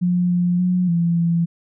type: tone with pitch steps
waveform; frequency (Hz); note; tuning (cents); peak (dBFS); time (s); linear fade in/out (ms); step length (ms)
sine; 177.9 / 176.7 / 180.8 / 169.9 / 168.9; F3 / F3 / F#3 / F3 / E3; +32 / +21 / -40 / -47 / +42; -15; 0.01-1.46; 20; 290
effects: none